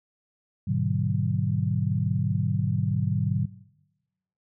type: chord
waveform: sine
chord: G# half-diminished seventh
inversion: none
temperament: just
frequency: 103.83 / 124.59 / 149.51 / 186.89 Hz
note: G#2 / B2 / D3 / F#3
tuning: 0 / +16 / +31 / +18 cents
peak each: -28 dBFS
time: 0.67-3.46 s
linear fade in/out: 10 ms
effects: noise-tail reverb RT60 1.0 s tail -21 dB re dry